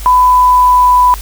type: tone with pitch glide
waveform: sine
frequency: 1000 to 993.7 Hz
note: B5 to B5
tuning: +21 to +10 cents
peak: -4 dBFS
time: 0.06-1.14 s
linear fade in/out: 0 ms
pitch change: -11 cents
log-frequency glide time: 0.3-0.93 s
effects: added 50 Hz sine -22 dBFS peak until 1.21 s + white hiss -31 dBFS RMS until 1.21 s